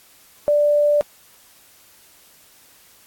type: tone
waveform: sine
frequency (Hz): 588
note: D5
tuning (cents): +2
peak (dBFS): -13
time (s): 0.48-1.01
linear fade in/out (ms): 0
effects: white hiss -51 dBFS RMS until 3.06 s + AAC 64 kbps